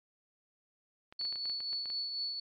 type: clicks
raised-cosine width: 0.3 ms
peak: -34 dBFS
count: 11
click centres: 1.125 / 1.213 / 1.252 / 1.326 / 1.358 / 1.455 / 1.498 / 1.605 / 1.73 / 1.857 / 1.901 s
type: tone with tremolo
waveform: sine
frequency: 4435 Hz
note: C#8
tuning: in tune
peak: -32 dBFS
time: 1.19-2.4 s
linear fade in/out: 5 ms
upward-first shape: triangle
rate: 4.1 Hz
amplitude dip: 45%
effects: MP3 48 kbps